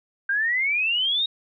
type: exponential sweep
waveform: sine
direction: up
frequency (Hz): 1568 to 3802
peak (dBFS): -20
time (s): 0.29-1.26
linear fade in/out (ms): 5
effects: none